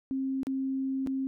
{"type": "tone with dropouts", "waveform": "sine", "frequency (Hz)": 266.8, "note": "C4", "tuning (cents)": 34, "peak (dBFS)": -28, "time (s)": [0.11, 1.27], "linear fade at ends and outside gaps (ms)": 0, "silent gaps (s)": [[0.432, 0.469], [1.064, 1.072]], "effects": []}